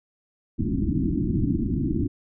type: low-pass noise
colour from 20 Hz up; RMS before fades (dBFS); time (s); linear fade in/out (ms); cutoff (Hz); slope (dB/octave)
white; -24; 0.58-2.08; 20; 340; 96
effects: none